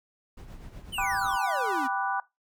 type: noise with tremolo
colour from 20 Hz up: brown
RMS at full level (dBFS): -41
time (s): 0.37-1.37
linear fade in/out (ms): 5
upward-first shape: triangle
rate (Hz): 8.1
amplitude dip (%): 60
type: exponential sweep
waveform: square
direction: down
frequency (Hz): 3136 to 249.7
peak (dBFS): -32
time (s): 0.92-1.88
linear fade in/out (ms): 20
type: chord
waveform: sine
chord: G major seventh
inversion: none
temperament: equal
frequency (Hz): 784 / 987.8 / 1174.7 / 1480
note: G5 / B5 / D6 / F#6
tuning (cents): 0 / 0 / 0 / 0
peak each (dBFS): -30 / -32 / -34 / -32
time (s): 0.98-2.2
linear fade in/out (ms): 2
effects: noise-tail reverb RT60 0.2 s tail -19 dB re dry